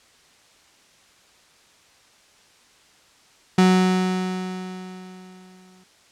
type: tone with exponential decay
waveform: 35% pulse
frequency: 185 Hz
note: F#3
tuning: in tune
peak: -10 dBFS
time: 3.58-5.84 s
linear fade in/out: 5 ms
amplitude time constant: 490 ms
effects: white hiss -55 dBFS RMS until 6.11 s + low-pass 7000 Hz 12 dB/octave